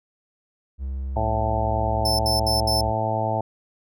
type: tone with pitch glide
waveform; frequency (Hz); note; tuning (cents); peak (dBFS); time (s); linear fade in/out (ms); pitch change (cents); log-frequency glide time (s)
triangle; 66.7 to 67.28; C2 to C2; +34 to +49; -24; 0.78-2.94; 50; +15; 1.99-2.47
type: harmonic tone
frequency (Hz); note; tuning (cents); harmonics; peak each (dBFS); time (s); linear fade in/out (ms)
110; A2; 0; 1 / 2 / 3 / 4 / 5 / 6 / 7 / 8; -27 / -34 / -35 / -36 / -31 / -27 / -28 / -28; 1.16-3.41; 5
type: tone bursts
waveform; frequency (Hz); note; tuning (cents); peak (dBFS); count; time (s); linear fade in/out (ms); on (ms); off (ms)
40% pulse; 5290; E8; +5; -21; 4; 2.05-2.811; 5; 140; 67
effects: none